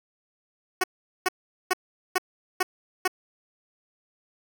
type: tone bursts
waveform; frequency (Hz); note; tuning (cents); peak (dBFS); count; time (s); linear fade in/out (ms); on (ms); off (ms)
10% pulse; 370; F#4; 0; -12; 6; 0.81-3.078; 5; 28; 420
effects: none